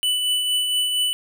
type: tone with tremolo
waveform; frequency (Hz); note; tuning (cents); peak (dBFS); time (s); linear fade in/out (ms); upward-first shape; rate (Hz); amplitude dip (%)
square; 2980; F#7; +12; -18; 0.03-1.13; 0; triangle; 4.3; 40
effects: none